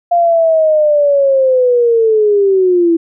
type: linear sweep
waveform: sine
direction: down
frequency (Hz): 698.5 to 328.4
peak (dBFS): -7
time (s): 0.11-2.97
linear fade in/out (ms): 10
effects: none